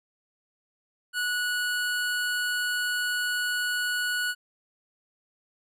square tone pair together, 1468 / 2936 Hz, F#6 / F#7, -14 / -14 cents, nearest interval octave, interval 1200 cents, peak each -27 / -35 dBFS, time 1.13-4.35 s, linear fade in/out 50 ms, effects resampled to 32000 Hz

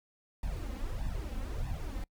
brown noise with flanger, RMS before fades -36 dBFS, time 0.43-2.04 s, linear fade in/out 2 ms, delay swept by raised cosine 1.1 to 3.9 ms, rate 1.6 Hz, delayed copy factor +0.85, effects noise-tail reverb RT60 0.1 s tail -26 dB re dry

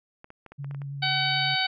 clicks, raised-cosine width 0.5 ms, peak -30 dBFS, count 8, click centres 0.244 / 0.304 / 0.463 / 0.52 / 0.645 / 0.711 / 0.747 / 0.818 s
sine tone with vibrato, 140 Hz, C#3, 18 cents sharp, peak -32 dBFS, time 0.58-1.56 s, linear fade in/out 20 ms, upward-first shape sine, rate 9.1 Hz, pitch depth 16 cents each way
harmonic tone, 756 Hz, F#5, 37 cents sharp, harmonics 1 / 2 / 3 / 4 / 5 / 6, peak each -30 / -30 / -30 / -30 / -30 / -30 dBFS, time 1.02-1.67 s, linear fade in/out 10 ms
effects none

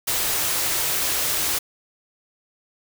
white band-stop noise, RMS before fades -23 dBFS, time 0.07-1.59 s, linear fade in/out 10 ms, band 180 to 260 Hz, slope 96 dB/octave, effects none

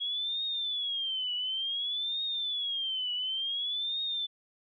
sine tone with vibrato, 3310 Hz, G#7, 6 cents flat, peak -30 dBFS, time 0-4.27 s, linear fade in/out 20 ms, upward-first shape triangle, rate 0.56 Hz, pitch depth 210 cents each way, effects none

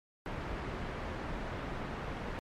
pink low-pass noise, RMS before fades -39 dBFS, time 0.26-2.39 s, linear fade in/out 0 ms, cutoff 1900 Hz, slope 12 dB/octave, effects MP3 64 kbps

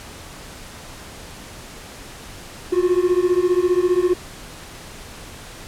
triangle beating tone pair, 352.1 / 367.1 Hz, F4 / F#4, +14 / -14 cents, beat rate 15 Hz, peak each -16 dBFS, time 2.72-4.14 s, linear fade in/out 10 ms, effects pink hiss -38 dBFS RMS until 5.67 s + low-pass 11000 Hz 12 dB/octave

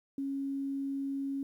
sine tone, 275 Hz, C#4, 14 cents flat, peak -32 dBFS, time 0.18-1.43 s, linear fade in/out 2 ms, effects 11-bit

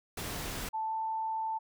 pink noise, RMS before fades -38 dBFS, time 0.17-0.69 s, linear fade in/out 5 ms
sine tone with pitch glide, 880 to 885.6 Hz, A5 to A5, 0 to +11 cents, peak -31 dBFS, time 0.73-1.59 s, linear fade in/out 20 ms, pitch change +11 cents, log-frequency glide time 0.85-0.93 s
effects none

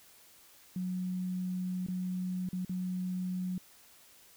sine tone with dropouts, 183.1 Hz, F#3, 18 cents flat, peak -32 dBFS, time 0.76-3.58 s, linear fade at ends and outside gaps 2 ms, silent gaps 1.865-1.884 / 2.489-2.53 / 2.649-2.694 s, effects white hiss -59 dBFS RMS until 4.36 s

